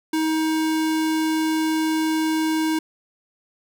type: tone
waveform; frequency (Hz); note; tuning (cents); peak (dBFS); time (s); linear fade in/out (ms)
square; 316.3; D#4; +29; -20; 0.13-2.79; 5
effects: none